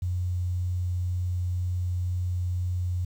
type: tone with quantisation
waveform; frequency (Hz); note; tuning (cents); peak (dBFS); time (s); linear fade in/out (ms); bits
sine; 89.8; F2; +49; -25; 0.02-3.05; 5; 9
effects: none